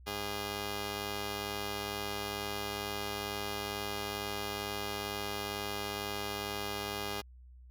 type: tone pair together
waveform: 5% pulse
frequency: 102.2 / 408.8 Hz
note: G#2 / G#4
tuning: -27 / -27 cents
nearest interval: 2 octaves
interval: 2400 cents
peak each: -28 dBFS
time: 0.06-7.22 s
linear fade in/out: 20 ms
effects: added 62 Hz sine -51 dBFS peak until 7.7 s